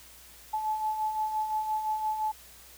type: beating tone pair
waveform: sine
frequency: 859 / 864.8 Hz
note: A5 / A5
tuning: -42 / -30 cents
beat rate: 5.8 Hz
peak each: -37 / -28 dBFS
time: 0.53-2.32 s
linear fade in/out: 10 ms
effects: added 60 Hz sine -59 dBFS peak until 2.77 s + white hiss -52 dBFS RMS until 2.77 s